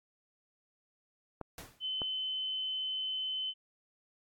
clicks, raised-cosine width 1 ms, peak -25 dBFS, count 2, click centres 1.413 / 2.018 s
pink noise with exponential decay, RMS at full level -43 dBFS, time 1.58-1.88 s, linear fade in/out 1 ms, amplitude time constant 65 ms
sine tone, 3049 Hz, G7, 49 cents flat, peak -33 dBFS, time 1.8-3.54 s, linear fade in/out 50 ms
effects AAC 64 kbps

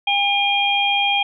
harmonic tone, 806 Hz, G5, 48 cents sharp, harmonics 1 / 3 / 4, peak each -20 / -20 / -20 dBFS, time 0.07-1.23 s, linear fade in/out 5 ms, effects none

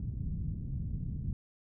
white low-pass noise, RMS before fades -36 dBFS, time 0-1.33 s, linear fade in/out 2 ms, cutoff 160 Hz, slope 24 dB/octave, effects none

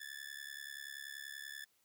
sawtooth tone with amplitude modulation, 1737 Hz, A6, 23 cents flat, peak -38 dBFS, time 0-1.65 s, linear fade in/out 10 ms, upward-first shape sine, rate 70.4 Hz, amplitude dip 95%, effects white hiss -75 dBFS RMS until 1.84 s

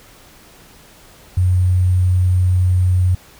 sine tone with sample-and-hold, 91.1 Hz, F#2, 26 cents flat, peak -11 dBFS, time 1.37-3.15 s, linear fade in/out 5 ms, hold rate 8820 Hz, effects pink hiss -45 dBFS RMS until 3.39 s

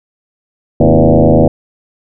sine tone with frequency modulation, 174.61 Hz, F3, in tune, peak -4 dBFS, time 0.8-1.48 s, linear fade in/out 5 ms, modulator 80.1 Hz, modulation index 6, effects none

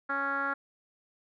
10% pulse tone with low-pass filter, 277.2 Hz, C#4, in tune, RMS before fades -31 dBFS, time 0.09-0.54 s, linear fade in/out 10 ms, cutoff 1500 Hz, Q 7.1, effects none

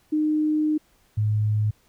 sine tone pair in turn, 306.1 / 106.42 Hz, D#4 / G#2, -28 / +43 cents, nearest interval octave + tritone, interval 1829 cents, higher first, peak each -19 dBFS, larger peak neither, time 0.12-0.78 / 1.17-1.71 s, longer first, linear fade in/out 10 ms, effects pink hiss -62 dBFS RMS until 1.88 s

